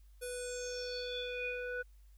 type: tone with low-pass filter sweep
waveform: square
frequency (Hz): 493.9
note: B4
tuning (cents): 0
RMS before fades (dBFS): -40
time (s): 0.21-1.83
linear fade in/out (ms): 20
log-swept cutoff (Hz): 11000 to 1600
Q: 7.5
effects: added 50 Hz sine -56 dBFS peak until 2.17 s + white hiss -75 dBFS RMS until 2.17 s